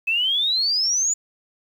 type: exponential sweep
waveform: sine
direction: up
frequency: 2570 to 7040 Hz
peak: -18 dBFS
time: 0.07-1.14 s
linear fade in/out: 10 ms
effects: 8-bit